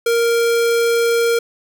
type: tone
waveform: square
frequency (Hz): 466.2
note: A#4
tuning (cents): 0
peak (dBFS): -14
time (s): 0.06-1.39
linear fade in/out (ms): 5
effects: none